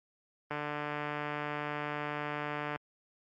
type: click train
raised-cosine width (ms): 0.5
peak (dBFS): -21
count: 334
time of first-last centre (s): 0.51-2.76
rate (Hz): 148
effects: high-pass 100 Hz 12 dB/octave + Opus 32 kbps